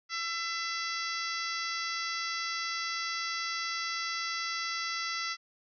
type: harmonic tone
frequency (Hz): 671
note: E5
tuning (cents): +31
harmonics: 2 / 3 / 4 / 5 / 6 / 7 / 8 / 9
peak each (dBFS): -37 / -37 / -44 / -44 / -44 / -40 / -42 / -45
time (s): 0.09-5.37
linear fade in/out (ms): 50
effects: none